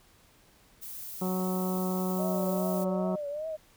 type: noise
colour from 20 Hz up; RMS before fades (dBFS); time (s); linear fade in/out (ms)
violet; -41; 0.81-2.85; 20
type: harmonic tone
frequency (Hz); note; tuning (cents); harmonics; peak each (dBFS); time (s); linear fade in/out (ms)
185; F#3; 0; 1 / 2 / 3 / 4 / 5 / 6 / 7; -29 / -35 / -39 / -41 / -43 / -45 / -46; 1.21-3.16; 10
type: tone with vibrato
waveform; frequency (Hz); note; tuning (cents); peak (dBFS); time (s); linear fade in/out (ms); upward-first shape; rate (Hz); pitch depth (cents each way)
sine; 605; D#5; -49; -32; 2.18-3.57; 20; triangle; 2.5; 120
effects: pink hiss -61 dBFS RMS until 3.76 s